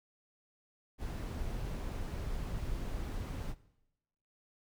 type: noise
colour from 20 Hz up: brown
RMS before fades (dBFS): -38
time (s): 0.98-3.55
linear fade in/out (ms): 50
effects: noise-tail reverb RT60 0.9 s tail -19 dB re dry